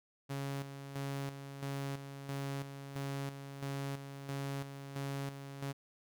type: tone with tremolo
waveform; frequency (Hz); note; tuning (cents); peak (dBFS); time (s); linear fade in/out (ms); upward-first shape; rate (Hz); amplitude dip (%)
sawtooth; 138.59; C#3; 0; -33; 0.29-5.73; 20; square; 1.5; 60
effects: none